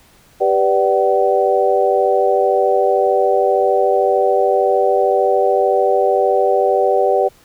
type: chord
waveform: sine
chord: G major seventh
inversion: none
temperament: equal with one note detuned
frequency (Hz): 392 / 493.9 / 587.3 / 758.6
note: G4 / B4 / D5 / F#5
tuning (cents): 0 / 0 / 0 / +43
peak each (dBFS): -17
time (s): 0.4-7.29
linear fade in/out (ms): 20
effects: pink hiss -50 dBFS RMS until 7.44 s